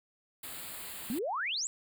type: band-stop noise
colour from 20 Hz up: white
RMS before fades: -43 dBFS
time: 0.43-1.19 s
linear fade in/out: 5 ms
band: 4700 to 7200 Hz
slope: 96 dB/octave
type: exponential sweep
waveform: sine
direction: up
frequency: 210 to 7920 Hz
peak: -31 dBFS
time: 1.1-1.67 s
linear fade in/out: 0 ms
effects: none